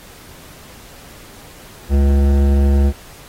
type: tone with hard clipping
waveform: sine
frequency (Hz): 69.8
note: C#2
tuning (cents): +13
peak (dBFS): -12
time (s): 1.89-2.93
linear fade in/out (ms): 50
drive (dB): 14
effects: pink hiss -41 dBFS RMS until 3.28 s + AAC 48 kbps